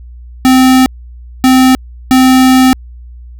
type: tone bursts at uneven times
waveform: square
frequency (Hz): 259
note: C4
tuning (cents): -17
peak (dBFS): -4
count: 3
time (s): 0.45-0.86 / 1.44-1.75 / 2.11-2.73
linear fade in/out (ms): 0
effects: added 60 Hz sine -28 dBFS peak until 3.39 s

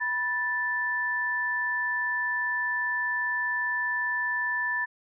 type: tone pair together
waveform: sine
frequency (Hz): 977.5 / 1760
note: B5 / A6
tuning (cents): -18 / 0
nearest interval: minor seventh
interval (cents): 1018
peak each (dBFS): -33 / -26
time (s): 0-4.86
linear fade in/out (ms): 20
effects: none

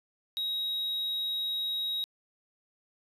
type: tone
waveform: triangle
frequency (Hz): 3805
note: A#7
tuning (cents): +35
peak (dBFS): -28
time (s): 0.37-2.04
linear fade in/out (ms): 0
effects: resampled to 32000 Hz + 11-bit

